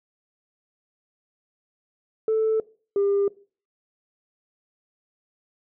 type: tone pair in turn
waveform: sine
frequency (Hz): 440 / 400.3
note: A4 / G4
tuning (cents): 0 / +36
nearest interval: major second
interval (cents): 164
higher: first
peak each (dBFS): -17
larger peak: neither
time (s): 2.28-2.6 / 2.96-3.28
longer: neither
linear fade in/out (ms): 2
effects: noise-tail reverb RT60 0.4 s tail -21 dB re dry + tanh soft clip ceiling -16 dBFS